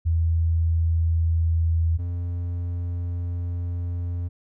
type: tone pair in turn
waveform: sine / triangle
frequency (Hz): 82.41 / 87.36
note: E2 / F2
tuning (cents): 0 / +1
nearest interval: minor second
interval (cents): 101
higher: second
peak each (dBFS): -18 / -23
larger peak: first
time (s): 0.05-1.98 / 1.98-4.29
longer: second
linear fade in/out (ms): 20
effects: none